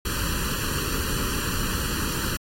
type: noise with comb filter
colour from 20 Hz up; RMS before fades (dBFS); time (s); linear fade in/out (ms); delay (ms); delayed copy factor
pink; -27; 0.05-2.37; 5; 0.69; +1
effects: AAC 48 kbps